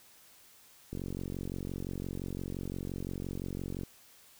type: click train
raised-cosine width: 3 ms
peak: -25 dBFS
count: 134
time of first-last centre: 0.93-3.834 s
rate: 45.8 Hz
effects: white hiss -59 dBFS RMS until 4.39 s